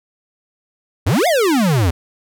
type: exponential two-way sweep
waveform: square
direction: up then down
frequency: 77.78 to 743 to 77.78 Hz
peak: -13 dBFS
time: 1.06-1.91 s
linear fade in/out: 10 ms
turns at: 1.27 s
effects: none